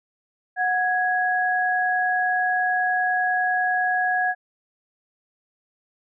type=tone pair together; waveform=sine; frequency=733 / 1662.7 Hz; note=F#5 / G#6; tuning=-16 / +2 cents; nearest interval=octave + major second; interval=1418 cents; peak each=-22 dBFS; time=0.56-4.35 s; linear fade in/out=50 ms; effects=none